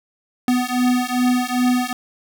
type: beating tone pair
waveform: square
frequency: 247.8 / 250.3 Hz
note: B3 / B3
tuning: +6 / +23 cents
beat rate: 2.5 Hz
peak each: -20 dBFS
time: 0.48-1.93 s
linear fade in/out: 2 ms
effects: none